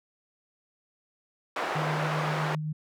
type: band-pass noise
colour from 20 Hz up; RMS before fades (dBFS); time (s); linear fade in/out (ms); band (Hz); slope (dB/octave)
white; -31; 1.56-2.55; 2; 420 to 1200; 12
type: tone with tremolo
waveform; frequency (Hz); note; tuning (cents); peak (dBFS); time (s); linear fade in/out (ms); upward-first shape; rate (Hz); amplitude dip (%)
sine; 153.8; D#3; -20; -28; 1.75-2.73; 10; sine; 7.7; 25
effects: none